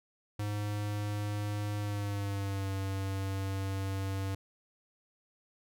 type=tone with pitch glide; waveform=square; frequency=103.83 to 96.88 Hz; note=G#2 to G2; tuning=0 to -20 cents; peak=-33 dBFS; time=0.39-4.35 s; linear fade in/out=5 ms; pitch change=-120 cents; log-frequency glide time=1.78-2.71 s; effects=none